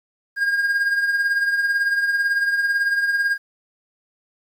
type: tone with tremolo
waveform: triangle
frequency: 1621 Hz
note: G#6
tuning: 42 cents flat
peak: -13 dBFS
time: 0.36-3.38 s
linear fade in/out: 50 ms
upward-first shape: triangle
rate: 18 Hz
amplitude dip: 60%
effects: 9-bit